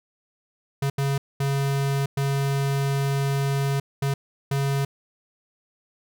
square tone bursts at uneven times, 138.59 Hz, C#3, in tune, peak -22 dBFS, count 6, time 0.82-0.9 / 0.98-1.18 / 1.4-2.06 / 2.17-3.8 / 4.02-4.14 / 4.51-4.85 s, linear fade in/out 5 ms, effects none

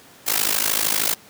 white noise with amplitude modulation, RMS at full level -17 dBFS, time 0.26-1.15 s, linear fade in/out 20 ms, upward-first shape sine, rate 53 Hz, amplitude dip 90%, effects pink hiss -47 dBFS RMS until 1.29 s + high-pass 150 Hz 12 dB/octave

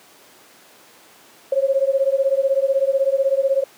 sine beating tone pair, 535 / 551 Hz, C5 / C#5, +38 / -11 cents, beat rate 16 Hz, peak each -18 dBFS, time 1.52-3.64 s, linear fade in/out 5 ms, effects pink hiss -48 dBFS RMS until 3.77 s + high-pass 300 Hz 12 dB/octave

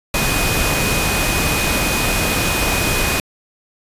sine tone in noise, 2489 Hz, D#7, in tune, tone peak -23 dBFS, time 0.14-3.2 s, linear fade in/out 2 ms, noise pink, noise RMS -18 dBFS, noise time 0.14-3.2 s, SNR -8 dB, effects resampled to 32000 Hz

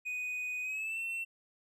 triangle tone with pitch glide, 2489 to 2699 Hz, D#7 to E7, 0 to +40 cents, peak -33 dBFS, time 0.05-1.25 s, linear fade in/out 20 ms, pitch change +140 cents, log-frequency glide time 0.62-1 s, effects none

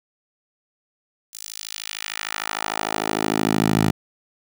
10% pulse tone with high-pass filter sweep, 53.3 Hz, G#1, 46 cents sharp, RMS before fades -24 dBFS, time 1.33-3.91 s, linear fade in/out 5 ms, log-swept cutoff 7100 to 120 Hz, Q 1.1, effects none

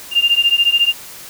sine beating tone pair, 2794 / 2808 Hz, F7 / F7, 0 / +9 cents, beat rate 14 Hz, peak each -14 dBFS, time 0.11-0.94 s, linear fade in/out 50 ms, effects white hiss -35 dBFS RMS until 1.29 s

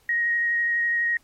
sine tone with vibrato, 1880 Hz, A#6, 14 cents sharp, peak -20 dBFS, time 0.09-1.17 s, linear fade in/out 2 ms, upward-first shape triangle, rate 12 Hz, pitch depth 12 cents each way, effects pink hiss -61 dBFS RMS until 1.23 s + MP3 64 kbps

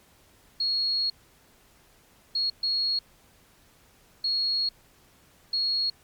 sine tone bursts at uneven times, 4311 Hz, C#8, 49 cents flat, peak -23 dBFS, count 5, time 0.6-1.1 / 2.35-2.5 / 2.63-2.99 / 4.24-4.69 / 5.53-5.9 s, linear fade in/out 5 ms, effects pink hiss -59 dBFS RMS until 6.03 s + MP3 96 kbps

